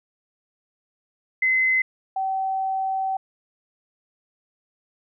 sine tone pair in turn, 2048 / 767.1 Hz, C7 / G5, -38 / -38 cents, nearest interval octave + perfect fourth, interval 1700 cents, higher first, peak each -17 / -22 dBFS, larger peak first, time 1.42-1.82 / 2.16-3.17 s, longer second, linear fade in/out 5 ms, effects none

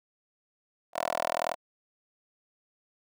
10% pulse tone with high-pass filter, 41 Hz, E1, 9 cents flat, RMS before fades -31 dBFS, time 0.93-1.56 s, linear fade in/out 50 ms, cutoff 720 Hz, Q 4.5, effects none

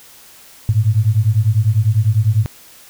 sine beating tone pair, 103.3 / 113.3 Hz, G#2 / A#2, -9 / -49 cents, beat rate 10 Hz, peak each -14 dBFS, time 0.69-2.46 s, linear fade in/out 0 ms, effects white hiss -43 dBFS RMS until 2.89 s

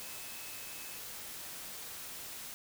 sine tone in noise, 2588 Hz, E7, 32 cents flat, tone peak -54 dBFS, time 0.02-0.98 s, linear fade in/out 0 ms, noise white, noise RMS -45 dBFS, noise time 0-2.54 s, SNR -12 dB, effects none

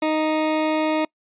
20% pulse tone, 311.1 Hz, D#4, in tune, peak -14 dBFS, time 0.02-1.05 s, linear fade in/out 5 ms, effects noise-tail reverb RT60 0.1 s tail -26 dB re dry + resampled to 8000 Hz

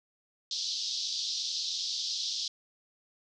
white band-pass noise, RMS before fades -34 dBFS, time 0.51-2.48 s, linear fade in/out 2 ms, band 3500 to 5600 Hz, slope 48 dB/octave, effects none

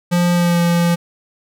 square tone with pitch glide, 175 to 171.8 Hz, F3 to F3, +4 to -28 cents, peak -13 dBFS, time 0.11-0.96 s, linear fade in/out 20 ms, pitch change -32 cents, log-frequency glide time 0.34-0.6 s, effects none

